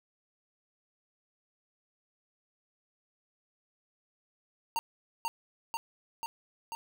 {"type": "tone with echo", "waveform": "square", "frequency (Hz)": 922, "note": "A#5", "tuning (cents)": -19, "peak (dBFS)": -29, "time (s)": [4.76, 4.79], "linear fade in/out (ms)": 0, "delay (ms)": 490, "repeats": 4, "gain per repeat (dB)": -2, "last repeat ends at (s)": 6.75, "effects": []}